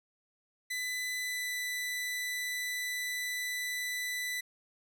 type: tone with pitch glide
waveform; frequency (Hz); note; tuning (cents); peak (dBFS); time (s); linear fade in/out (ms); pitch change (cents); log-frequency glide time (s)
sawtooth; 2000 to 1987.3; B6 to B6; +21 to +10; -30; 0.7-4.41; 10; -11; 1.19-1.53
effects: none